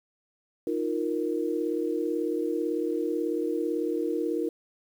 sine chord, Eb suspended second, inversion none, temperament equal, 311.1 / 349.2 / 466.2 Hz, Eb4 / F4 / Bb4, 0 / 0 / 0 cents, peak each -30 dBFS, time 0.67-4.49 s, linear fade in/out 2 ms, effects 9-bit

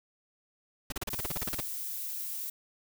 pink noise bursts, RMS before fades -34 dBFS, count 13, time 0.9-1.606 s, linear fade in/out 5 ms, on 22 ms, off 35 ms
violet noise, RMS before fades -37 dBFS, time 1.1-2.5 s, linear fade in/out 5 ms
effects none

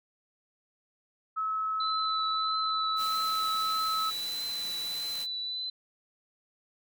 sine tone, 1293 Hz, E6, 34 cents flat, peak -28 dBFS, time 1.36-4.11 s, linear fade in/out 20 ms
sine tone with vibrato, 4000 Hz, B7, 21 cents sharp, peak -32 dBFS, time 1.8-5.7 s, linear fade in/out 5 ms, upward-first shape triangle, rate 1.6 Hz, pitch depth 23 cents each way
white noise, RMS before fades -42 dBFS, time 2.96-5.27 s, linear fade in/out 50 ms
effects none

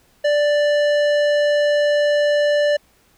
sine tone with tanh clipping, 587.3 Hz, D5, in tune, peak -16 dBFS, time 0.24-2.77 s, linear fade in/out 10 ms, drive 15 dB, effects pink hiss -57 dBFS RMS until 3.17 s

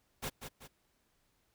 pink noise with echo, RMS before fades -38 dBFS, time 0.22-0.3 s, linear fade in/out 20 ms, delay 190 ms, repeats 2, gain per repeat -7 dB, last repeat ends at 0.68 s, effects pink hiss -75 dBFS RMS until 1.54 s

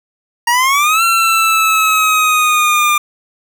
25% pulse exponential two-way sweep, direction up then down, 932.3 to 1361 to 1196 Hz, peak -6 dBFS, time 0.47-2.98 s, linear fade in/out 5 ms, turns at 1.03 s, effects none

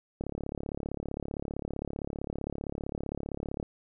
click train, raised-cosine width 2 ms, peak -21 dBFS, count 122, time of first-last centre 0.21-3.628 s, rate 35.4 Hz, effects none

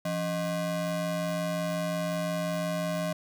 square ring-modulated tone, 224.4 Hz, A3, 34 cents sharp, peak -26 dBFS, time 0.05-3.13 s, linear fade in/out 5 ms, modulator 396 Hz, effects none

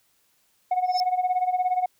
sine tone with tremolo, 732 Hz, F#5, 19 cents flat, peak -16 dBFS, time 0.71-1.86 s, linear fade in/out 5 ms, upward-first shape sine, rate 17 Hz, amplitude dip 80%
sine tone with exponential growth, 5274 Hz, E8, in tune, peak -21 dBFS, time 0.84-1 s, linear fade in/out 0 ms, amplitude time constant 34 ms
effects tanh soft clip ceiling -17 dBFS + white hiss -66 dBFS RMS until 1.99 s

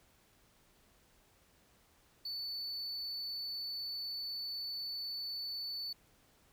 triangle tone, 4484 Hz, C#8, 19 cents sharp, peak -37 dBFS, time 2.25-5.93 s, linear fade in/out 5 ms, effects pink hiss -68 dBFS RMS until 6.52 s

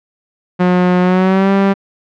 sawtooth tone with pitch glide, 180 to 196.29 Hz, F#3 to G3, -47 to +3 cents, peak -5 dBFS, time 0.59-1.74 s, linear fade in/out 20 ms, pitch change +150 cents, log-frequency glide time 1.01-1.51 s, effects low-pass 2000 Hz 12 dB/octave

